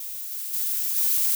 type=noise with level steps; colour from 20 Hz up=violet; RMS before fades=-34 / -32 / -26 / -22 dBFS; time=0-1.35 s; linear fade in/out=2 ms; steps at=0.31 / 0.53 / 0.96 s; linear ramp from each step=10 ms; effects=none